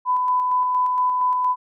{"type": "tone with tremolo", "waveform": "sine", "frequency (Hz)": 1001, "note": "B5", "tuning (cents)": 23, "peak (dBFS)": -16, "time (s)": [0.05, 1.56], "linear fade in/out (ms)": 50, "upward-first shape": "square", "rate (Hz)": 4.3, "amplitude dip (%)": 25, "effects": []}